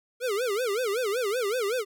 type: tone with vibrato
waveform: square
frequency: 450.1 Hz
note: A4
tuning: 39 cents sharp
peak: -26 dBFS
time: 0.2-1.85 s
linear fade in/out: 50 ms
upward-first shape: sine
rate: 5.3 Hz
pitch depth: 240 cents each way
effects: none